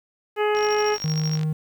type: harmonic tone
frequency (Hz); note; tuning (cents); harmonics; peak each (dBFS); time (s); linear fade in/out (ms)
420.7; G#4; +22; 1 / 2 / 3 / 4 / 5 / 6 / 7; -20 / -26 / -30 / -32 / -34 / -36 / -37; 0.36-0.98; 50
type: click train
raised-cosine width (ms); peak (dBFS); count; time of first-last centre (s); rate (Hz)
0.2; -19; 46; 0.55-1.432; 51
type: tone with tremolo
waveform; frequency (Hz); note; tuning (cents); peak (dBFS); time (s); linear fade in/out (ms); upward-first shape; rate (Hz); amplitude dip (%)
triangle; 5588; F8; 0; -26; 0.55-1.4; 50; sine; 13; 80
type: tone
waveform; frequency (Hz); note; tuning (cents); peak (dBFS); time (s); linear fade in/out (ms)
triangle; 155.56; D#3; 0; -19; 1.04-1.53; 5
effects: 9-bit